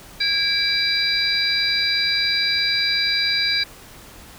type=tone cluster; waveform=sine; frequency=1640 / 2317 / 3944 / 4773 Hz; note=G#6 / D7 / B7 / D8; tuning=-22 / -24 / -3 / +27 cents; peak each=-26 / -24 / -22 / -22 dBFS; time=0.2-3.64 s; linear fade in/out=10 ms; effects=pink hiss -43 dBFS RMS until 4.38 s